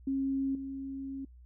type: tone with level steps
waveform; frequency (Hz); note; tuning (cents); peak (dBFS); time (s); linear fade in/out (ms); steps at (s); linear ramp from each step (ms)
sine; 270.7; C#4; -41; -28 / -36; 0.07-1.25; 5; 0.55; 2
effects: noise-tail reverb RT60 0.1 s tail -24 dB re dry + added 61 Hz sine -51 dBFS peak until 1.45 s